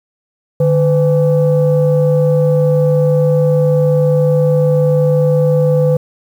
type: tone pair together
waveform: sine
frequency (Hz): 149.84 / 504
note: D3 / B4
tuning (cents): +35 / +35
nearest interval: octave + major sixth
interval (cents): 2100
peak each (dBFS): -10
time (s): 0.6-5.97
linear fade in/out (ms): 5
effects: tanh soft clip ceiling -4 dBFS + 7-bit